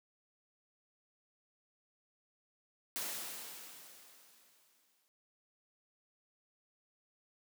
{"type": "noise with exponential decay", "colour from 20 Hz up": "white", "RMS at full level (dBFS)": -38, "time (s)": [2.96, 5.08], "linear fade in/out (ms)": 0, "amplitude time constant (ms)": 460, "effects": ["high-pass 200 Hz 12 dB/octave"]}